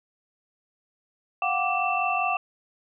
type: tone cluster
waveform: sine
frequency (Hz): 714 / 759 / 1171 / 2677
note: F5 / F#5 / D6 / E7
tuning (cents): +38 / +44 / -5 / +26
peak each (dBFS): -28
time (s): 1.42-2.37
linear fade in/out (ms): 2
effects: none